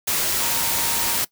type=tone in noise; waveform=sine; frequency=927 Hz; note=A#5; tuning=10 cents flat; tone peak=-33 dBFS; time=0.41-1.17 s; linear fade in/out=10 ms; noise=white; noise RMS=-22 dBFS; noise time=0.07-1.25 s; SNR=-14 dB; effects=noise-tail reverb RT60 0.1 s tail -20 dB re dry